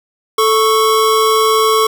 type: tone pair together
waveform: square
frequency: 439.3 / 1107 Hz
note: A4 / C#6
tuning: -3 / -3 cents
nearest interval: octave + major third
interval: 1600 cents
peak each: -13 dBFS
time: 0.38-1.87 s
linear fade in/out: 5 ms
effects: none